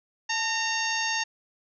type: harmonic tone with a mistuned harmonic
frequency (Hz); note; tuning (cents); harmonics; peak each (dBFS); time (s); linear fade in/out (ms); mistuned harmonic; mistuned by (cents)
917; A#5; -29; 1 / 2 / 3 / 4 / 5 / 6 / 7; -32 / -30 / -32 / -37 / -35 / -35 / -34; 0.29-1.24; 10; 1; -65
effects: none